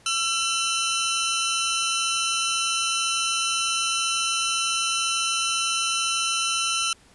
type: tone pair together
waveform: 15% pulse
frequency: 1347 / 3022 Hz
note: E6 / F#7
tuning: +37 / +36 cents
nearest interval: octave + major second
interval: 1399 cents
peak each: -18 dBFS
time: 0.06-6.93 s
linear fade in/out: 2 ms
effects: pink hiss -55 dBFS RMS until 7.14 s + resampled to 24000 Hz